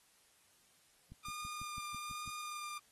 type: click train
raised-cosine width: 5 ms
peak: -39 dBFS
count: 8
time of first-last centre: 1.12-2.277 s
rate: 6.05 Hz
type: tone with vibrato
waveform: sawtooth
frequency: 1208 Hz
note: D6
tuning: 48 cents sharp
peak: -39 dBFS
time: 1.25-2.78 s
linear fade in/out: 2 ms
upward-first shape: sine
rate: 1.2 Hz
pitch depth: 12 cents each way
effects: white hiss -69 dBFS RMS until 2.91 s + AAC 32 kbps